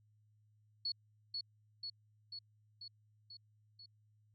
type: tone with echo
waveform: sine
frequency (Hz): 4386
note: C#8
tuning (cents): -19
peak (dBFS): -35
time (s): 0.85-0.92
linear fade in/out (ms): 5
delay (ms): 490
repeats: 6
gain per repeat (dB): -3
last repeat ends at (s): 3.86
effects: added 106 Hz sine -68 dBFS peak until 4.34 s